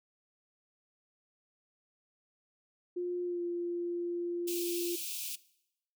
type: tone with pitch glide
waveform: sine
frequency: 354.7 to 347.2 Hz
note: F4 to F4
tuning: +27 to -10 cents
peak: -32 dBFS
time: 2.96-4.96 s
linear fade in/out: 10 ms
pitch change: -37 cents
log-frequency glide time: 3.24-3.42 s
type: high-pass noise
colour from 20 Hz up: white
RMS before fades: -39 dBFS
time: 4.47-5.36 s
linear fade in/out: 10 ms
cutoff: 2400 Hz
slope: 96 dB/octave
effects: noise-tail reverb RT60 0.8 s tail -20 dB re dry